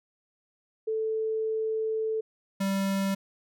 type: tone pair in turn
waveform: sine / square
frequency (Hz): 440 / 195.15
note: A4 / G3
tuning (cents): 0 / -8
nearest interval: octave + major second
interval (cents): 1408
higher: first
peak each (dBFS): -26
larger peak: neither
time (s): 0.87-2.21 / 2.6-3.15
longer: first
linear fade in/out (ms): 10
effects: none